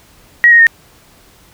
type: tone with pitch steps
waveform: sine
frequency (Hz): 1902 / 1869.3 / 1837.2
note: A#6 / A#6 / A#6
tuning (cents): +34 / +4 / -26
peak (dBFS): -3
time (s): 0.44-0.668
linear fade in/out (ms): 0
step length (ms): 76
effects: pink hiss -46 dBFS RMS until 1.53 s